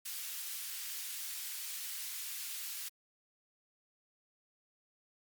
white high-pass noise, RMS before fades -42 dBFS, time 0.05-2.89 s, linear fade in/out 10 ms, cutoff 2000 Hz, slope 12 dB/octave, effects Opus 48 kbps

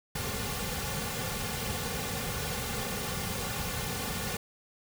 pink noise with comb filter, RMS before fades -34 dBFS, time 0.15-4.37 s, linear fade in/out 5 ms, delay 3.1 ms, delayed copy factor -0.8, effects none

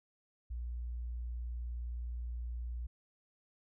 sine tone, 59.6 Hz, A#1, 39 cents sharp, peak -37 dBFS, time 0.5-2.87 s, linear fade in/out 10 ms, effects none

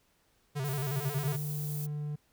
square tone with vibrato, 138.59 Hz, C#3, in tune, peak -32 dBFS, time 0.55-1.37 s, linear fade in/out 20 ms, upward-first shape square, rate 11 Hz, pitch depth 92 cents each way
violet noise, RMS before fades -42 dBFS, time 0.64-1.87 s, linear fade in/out 20 ms
triangle tone, 148.4 Hz, D3, 18 cents sharp, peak -31 dBFS, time 0.96-2.16 s, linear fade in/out 10 ms
effects pink hiss -70 dBFS RMS until 2.32 s

